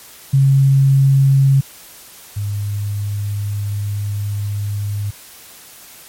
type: tone pair in turn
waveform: sine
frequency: 136.3 / 102.11 Hz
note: C#3 / G#2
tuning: -29 / -29 cents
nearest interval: perfect fourth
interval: 500 cents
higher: first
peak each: -8 / -18 dBFS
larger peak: first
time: 0.33-1.61 / 2.36-5.11 s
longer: second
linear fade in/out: 10 ms
effects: white hiss -40 dBFS RMS until 6.08 s + MP3 64 kbps